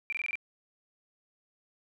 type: tone bursts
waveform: sine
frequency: 2359 Hz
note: D7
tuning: 7 cents sharp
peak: -30 dBFS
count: 6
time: 0.1-0.355 s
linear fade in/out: 0 ms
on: 25 ms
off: 21 ms
effects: none